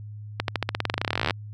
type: accelerating click train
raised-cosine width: 0.3 ms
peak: -7 dBFS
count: 27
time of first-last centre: 0.4-1.308 s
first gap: 82 ms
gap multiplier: 0.92
effects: added 105 Hz sine -36 dBFS peak until 1.53 s